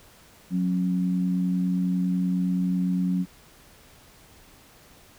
sine tone pair together, 181.92 / 271.8 Hz, F#3 / C#4, -29 / -34 cents, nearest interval perfect fifth, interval 695 cents, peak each -22 / -30 dBFS, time 0.5-3.26 s, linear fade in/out 50 ms, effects pink hiss -53 dBFS RMS until 5.18 s

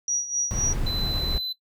sine tone with tremolo, 5780 Hz, F#8, 41 cents flat, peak -19 dBFS, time 0.08-0.73 s, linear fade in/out 2 ms, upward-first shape sine, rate 3.9 Hz, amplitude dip 75%
brown noise, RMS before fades -27 dBFS, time 0.51-1.38 s, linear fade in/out 0 ms
triangle tone, 4026 Hz, B7, 33 cents sharp, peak -26 dBFS, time 0.86-1.53 s, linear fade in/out 10 ms
effects noise-tail reverb RT60 0.1 s tail -17 dB re dry

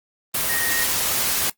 sine tone in noise, 1864.7 Hz, A#6, in tune, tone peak -25 dBFS, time 0.49-0.84 s, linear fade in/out 5 ms, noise white, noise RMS -22 dBFS, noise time 0.34-1.5 s, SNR -6 dB, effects noise-tail reverb RT60 0.1 s tail -18 dB re dry + Opus 24 kbps

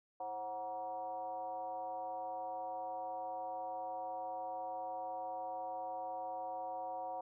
sine tone with frequency modulation, 739 Hz, F#5, 2 cents flat, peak -39 dBFS, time 0.2-7.21 s, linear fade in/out 5 ms, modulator 206 Hz, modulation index 0.93, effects none

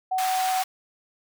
sine tone, 750 Hz, F#5, 23 cents sharp, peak -22 dBFS, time 0.11-0.63 s, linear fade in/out 10 ms
pink high-pass noise, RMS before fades -32 dBFS, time 0.18-0.64 s, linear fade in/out 5 ms, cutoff 930 Hz, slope 24 dB/octave
effects none

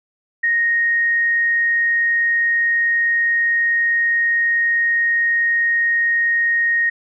sine tone, 1864.7 Hz, A#6, in tune, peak -14 dBFS, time 0.43-6.9 s, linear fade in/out 10 ms, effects none

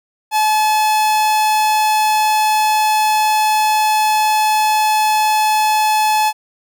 45% pulse tone, 859 Hz, A5, 42 cents flat, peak -12 dBFS, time 0.31-6.33 s, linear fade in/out 50 ms, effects none

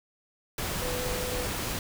sine tone in noise, 498.2 Hz, B4, 15 cents sharp, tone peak -34 dBFS, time 0.82-1.46 s, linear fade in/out 2 ms, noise pink, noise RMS -32 dBFS, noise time 0.58-1.79 s, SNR -5 dB, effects none

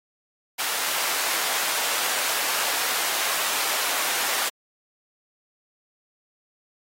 pink high-pass noise, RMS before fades -26 dBFS, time 0.58-4.5 s, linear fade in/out 20 ms, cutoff 820 Hz, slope 12 dB/octave, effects AAC 48 kbps

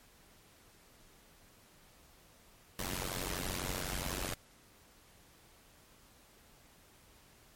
pink noise with amplitude modulation, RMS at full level -34 dBFS, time 2.79-4.34 s, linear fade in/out 2 ms, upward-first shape sine, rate 92.1 Hz, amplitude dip 95%, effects pink hiss -62 dBFS RMS until 7.55 s + MP3 64 kbps

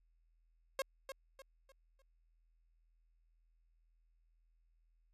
sawtooth tone with echo, 539 Hz, C#5, 49 cents flat, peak -30 dBFS, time 0.79-0.82 s, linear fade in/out 2 ms, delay 300 ms, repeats 4, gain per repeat -9 dB, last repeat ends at 2.02 s, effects added 41 Hz sine -70 dBFS peak until 5.13 s + resampled to 32000 Hz

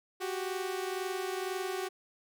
sawtooth tone pair together, 370 / 392 Hz, F#4 / G4, 0 / 0 cents, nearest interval minor second, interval 100 cents, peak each -31 / -34 dBFS, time 0.2-1.89 s, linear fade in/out 20 ms, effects none

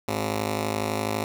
10% pulse ring-modulated tone, 158.8 Hz, D#3, 36 cents sharp, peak -14 dBFS, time 0.08-1.24 s, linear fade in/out 0 ms, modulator 53.4 Hz, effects none

